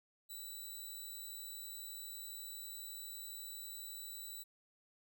5% pulse tone, 3951 Hz, B7, in tune, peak -38 dBFS, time 0.29-4.44 s, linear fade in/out 20 ms, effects none

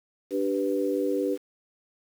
sine tone cluster, 292.7 / 389.5 / 493.8 Hz, D4 / G4 / B4, -6 / -11 / 0 cents, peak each -28 dBFS, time 0.3-1.38 s, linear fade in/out 50 ms, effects 8-bit

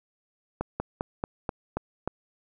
slowing click train, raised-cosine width 1 ms, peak -14 dBFS, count 7, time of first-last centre 0.61-2.076 s, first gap 190 ms, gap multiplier 1.1, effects none

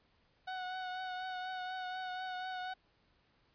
30% pulse tone with vibrato, 740 Hz, F#5, in tune, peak -36 dBFS, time 0.47-2.74 s, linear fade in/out 10 ms, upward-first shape triangle, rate 4.1 Hz, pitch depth 26 cents each way, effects pink hiss -72 dBFS RMS until 3.54 s + resampled to 11025 Hz

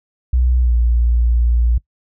sine tone with pitch glide, 62 to 58.86 Hz, B1 to A#1, +7 to +17 cents, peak -11 dBFS, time 0.33-1.78 s, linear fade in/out 5 ms, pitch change -90 cents, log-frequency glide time 0.6-0.73 s, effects noise-tail reverb RT60 0.1 s tail -21 dB re dry

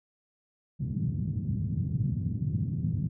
pink band-pass noise, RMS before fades -30 dBFS, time 0.79-3.09 s, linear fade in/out 20 ms, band 100 to 180 Hz, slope 24 dB/octave, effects none

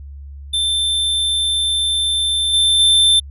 square tone with level steps, 3556 Hz, A7, 18 cents sharp, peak -16 / -12 / -10 dBFS, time 0.53-3.2 s, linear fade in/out 10 ms, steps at 2.53 / 2.79 s, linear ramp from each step 10 ms, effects added 70 Hz sine -31 dBFS peak until 3.3 s + resampled to 32000 Hz

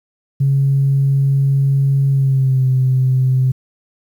sine tone with pitch glide, 137.5 to 129.78 Hz, C#3 to C3, -14 to -14 cents, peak -10 dBFS, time 0.4-3.52 s, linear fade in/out 10 ms, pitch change -100 cents, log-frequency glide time 2.1-2.66 s, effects tanh soft clip ceiling -6 dBFS + 8-bit

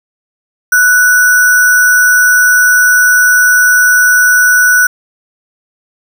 sine tone with sample-and-hold, 1480 Hz, F#6, in tune, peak -4 dBFS, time 0.72-4.87 s, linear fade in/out 5 ms, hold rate 7350 Hz, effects none

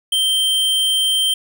square tone, 3136 Hz, G7, in tune, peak -15 dBFS, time 0.12-1.34 s, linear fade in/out 5 ms, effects none

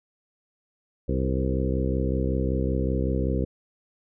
harmonic tone with a mistuned harmonic, 65.3 Hz, C2, 3 cents flat, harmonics 1 / 2 / 3 / 4 / 5 / 6 / 7 / 8, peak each -26 / -29 / -31 / -32 / -33 / -34 / -34 / -35 dBFS, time 1.08-3.45 s, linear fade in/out 10 ms, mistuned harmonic 7, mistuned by +29 cents, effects none

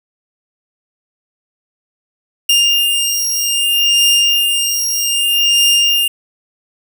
sawtooth beating tone pair, 2807 / 2807.63 Hz, F7 / F7, +8 / +9 cents, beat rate 0.63 Hz, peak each -11 dBFS, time 2.49-6.08 s, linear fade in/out 5 ms, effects none

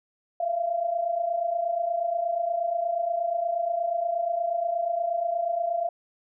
sine tone pair together, 659.3 / 687.7 Hz, E5 / F5, 0 / -27 cents, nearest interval minor second, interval 73 cents, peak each -30 / -25 dBFS, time 0.4-5.89 s, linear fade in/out 5 ms, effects none

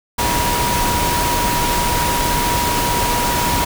sine tone in noise, 961 Hz, B5, 48 cents flat, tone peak -19 dBFS, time 0.18-3.65 s, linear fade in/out 10 ms, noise pink, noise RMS -19 dBFS, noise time 0.18-3.65 s, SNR -3 dB, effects none

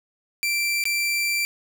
sawtooth tone with dropouts, 2349 Hz, D7, in tune, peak -18 dBFS, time 0.43-1.45 s, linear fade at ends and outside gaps 0 ms, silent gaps 0.839-0.854 s, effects none

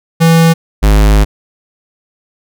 square tone pair in turn, 164.81 / 51.91 Hz, E3 / G#1, 0 / 0 cents, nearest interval octave + minor sixth, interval 2000 cents, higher first, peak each -5 dBFS, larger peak neither, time 0.2-0.54 / 0.82-1.25 s, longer second, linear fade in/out 20 ms, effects none

